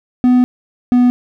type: tone pair in turn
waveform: triangle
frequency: 249.5 / 246.5 Hz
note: B3 / B3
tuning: +18 / -3 cents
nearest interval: unison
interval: 21 cents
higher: first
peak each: -5 dBFS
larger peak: neither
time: 0.24-0.44 / 0.92-1.1 s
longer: first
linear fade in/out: 0 ms
effects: none